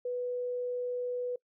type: tone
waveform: sine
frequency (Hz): 493.3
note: B4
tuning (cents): -2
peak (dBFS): -31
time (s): 0.05-1.36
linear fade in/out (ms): 5
effects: noise-tail reverb RT60 0.1 s tail -24 dB re dry